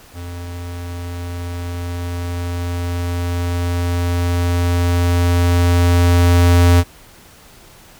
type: tone with level ramp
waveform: square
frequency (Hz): 87.31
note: F2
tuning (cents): 0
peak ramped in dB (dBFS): -28 to -8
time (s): 0.13-6.84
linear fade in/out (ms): 50
effects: pink hiss -44 dBFS RMS until 7.99 s